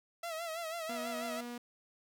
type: tone with vibrato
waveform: sawtooth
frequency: 659.3 Hz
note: E5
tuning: in tune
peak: -34 dBFS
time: 0.23-1.41 s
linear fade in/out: 5 ms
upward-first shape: sine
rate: 6.1 Hz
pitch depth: 75 cents each way
type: tone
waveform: sawtooth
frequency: 240.9 Hz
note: B3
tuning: 43 cents flat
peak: -37 dBFS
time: 0.89-1.58 s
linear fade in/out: 5 ms
effects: none